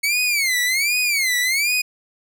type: tone with vibrato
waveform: sawtooth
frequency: 2207 Hz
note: C#7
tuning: 8 cents flat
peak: -14 dBFS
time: 0.03-1.82 s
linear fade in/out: 10 ms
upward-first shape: sine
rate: 1.3 Hz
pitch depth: 210 cents each way
effects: none